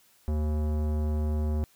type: tone with tanh clipping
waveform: sine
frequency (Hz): 76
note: D#2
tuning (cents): -40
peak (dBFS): -27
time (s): 0.28-1.64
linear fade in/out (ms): 0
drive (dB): 18
effects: white hiss -62 dBFS RMS until 1.75 s